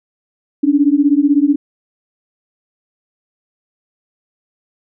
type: beating tone pair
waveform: sine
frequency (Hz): 279.8 / 295.8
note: C#4 / D4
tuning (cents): +16 / +13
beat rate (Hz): 16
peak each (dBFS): -12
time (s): 0.63-1.56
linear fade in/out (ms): 10
effects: none